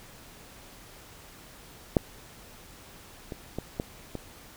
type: clicks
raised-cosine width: 2 ms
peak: -6 / -22 / -18 / -15 / -20 dBFS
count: 5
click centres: 1.968 / 3.322 / 3.586 / 3.799 / 4.153 s
effects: pink hiss -50 dBFS RMS until 4.56 s